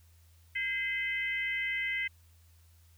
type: harmonic tone with a mistuned harmonic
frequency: 513 Hz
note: C5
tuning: 34 cents flat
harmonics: 3 / 4 / 5 / 6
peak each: -41 / -31 / -41 / -43 dBFS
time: 0.55-2.08 s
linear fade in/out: 10 ms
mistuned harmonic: 3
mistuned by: +80 cents
effects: added 83 Hz sine -58 dBFS peak until 2.97 s + white hiss -68 dBFS RMS until 2.97 s